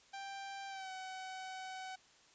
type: tone with pitch glide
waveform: sawtooth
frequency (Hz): 787 to 753.2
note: G5 to F#5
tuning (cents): +7 to +31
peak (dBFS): -40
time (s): 0.13-1.96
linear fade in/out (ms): 10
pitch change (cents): -76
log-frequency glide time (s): 0.68-0.91
effects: white hiss -65 dBFS RMS until 2.34 s + resampled to 16000 Hz